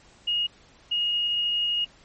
sine tone pair in turn, 2868 / 2868 Hz, F7 / F7, +45 / +45 cents, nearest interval unison, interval 0 cents, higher neither, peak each -22 / -22 dBFS, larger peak neither, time 0.27-0.47 / 0.91-1.85 s, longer second, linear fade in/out 10 ms, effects pink hiss -55 dBFS RMS until 2.04 s + MP3 32 kbps

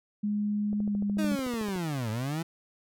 sine tone with pitch glide, 207.7 to 203.3 Hz, G#3 to G#3, 0 to -37 cents, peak -26 dBFS, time 0.23-1.36 s, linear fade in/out 10 ms, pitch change -37 cents, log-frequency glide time 0.86-0.96 s
click train, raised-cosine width 2 ms, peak -28 dBFS, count 15, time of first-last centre 0.73-1.759 s, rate 13.6 Hz
30% pulse linear two-way sweep, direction down then up, 318.6 to 105.1 to 170 Hz, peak -27 dBFS, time 1.18-2.43 s, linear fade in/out 10 ms, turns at 2.1 s
effects none

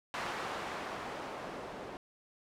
blue noise with low-pass filter sweep, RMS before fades -41 dBFS, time 0.14-1.97 s, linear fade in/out 0 ms, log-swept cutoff 1200 to 550 Hz, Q 0.78, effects none

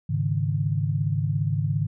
sine chord, Ab suspended fourth, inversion none, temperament just, 103.83 / 138.43 / 155.74 Hz, Ab2 / Db3 / Eb3, 0 / -2 / +2 cents, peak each -26 dBFS, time 0.09-1.87 s, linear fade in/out 10 ms, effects none

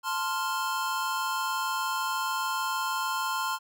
square chord, F major, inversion first, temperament equal, 880 / 1046.5 / 1396.9 Hz, A5 / C6 / F6, 0 / 0 / 0 cents, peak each -35 / -31 / -34 dBFS, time 0.03-3.59 s, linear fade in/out 50 ms, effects none

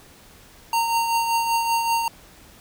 square tone with tremolo, 922 Hz, A#5, 19 cents flat, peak -18 dBFS, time 0.73-2.08 s, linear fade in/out 2 ms, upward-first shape triangle, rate 5.2 Hz, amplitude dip 50%, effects pink hiss -49 dBFS RMS until 2.6 s

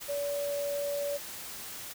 sine tone in noise, 572 Hz, D5, 46 cents flat, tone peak -30 dBFS, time 0.08-1.18 s, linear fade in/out 20 ms, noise white, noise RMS -42 dBFS, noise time 0-1.94 s, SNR +9 dB, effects none

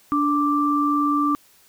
sine tone pair together, 291.5 / 1174.7 Hz, D4 / D6, -13 / 0 cents, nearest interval 2 octaves, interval 2413 cents, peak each -20 dBFS, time 0.12-1.35 s, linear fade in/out 0 ms, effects white hiss -55 dBFS RMS until 1.68 s

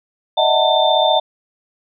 sine tone cluster, 610 / 645 / 742 / 893 / 3573 Hz, D#5 / E5 / F#5 / A5 / A7, -34 / -38 / +5 / +25 / +26 cents, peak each -18 dBFS, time 0.37-1.2 s, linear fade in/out 10 ms, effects none

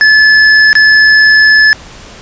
square tone with dropouts, 1727 Hz, A6, 33 cents flat, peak -3 dBFS, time 0.01-1.73 s, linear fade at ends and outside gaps 0 ms, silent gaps 0.73-0.753 s, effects pink hiss -32 dBFS RMS until 2.21 s + resampled to 16000 Hz

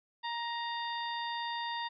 harmonic tone with a mistuned harmonic, 938 Hz, A#5, 11 cents sharp, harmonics 1 / 2 / 3 / 4 / 5, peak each -36 / -41 / -48 / -42 / -48 dBFS, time 0.23-1.89 s, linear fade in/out 20 ms, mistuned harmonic 4, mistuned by -53 cents, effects none

